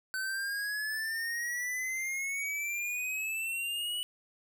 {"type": "exponential sweep", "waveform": "square", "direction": "up", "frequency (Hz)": [1518, 2960], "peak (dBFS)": -33, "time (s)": [0.14, 4.03], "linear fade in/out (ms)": 0, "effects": []}